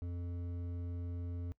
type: tone with hard clipping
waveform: sine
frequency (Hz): 87.31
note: F2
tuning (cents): 0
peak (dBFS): -40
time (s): 0.02-1.52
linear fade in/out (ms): 0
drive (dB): 10
effects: noise-tail reverb RT60 0.1 s tail -20 dB re dry